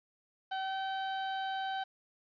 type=tone with pitch glide; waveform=35% pulse; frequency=765 to 769.9 Hz; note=G5 to G5; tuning=-42 to -31 cents; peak=-32 dBFS; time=0.51-1.84 s; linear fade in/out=10 ms; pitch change=+11 cents; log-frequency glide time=0.61-0.75 s; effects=resampled to 11025 Hz + 10-bit